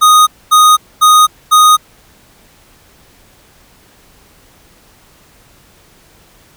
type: tone bursts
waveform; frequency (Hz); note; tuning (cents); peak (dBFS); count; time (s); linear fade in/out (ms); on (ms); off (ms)
square; 1242; D#6; -3; -4; 4; 0.01-1.77; 20; 260; 240
effects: pink hiss -46 dBFS RMS until 6.56 s